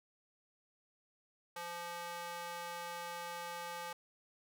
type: tone with high-pass filter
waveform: square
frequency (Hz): 172.5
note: F3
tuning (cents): -21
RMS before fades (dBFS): -44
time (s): 1.56-3.93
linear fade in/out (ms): 5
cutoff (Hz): 790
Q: 1.4
effects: none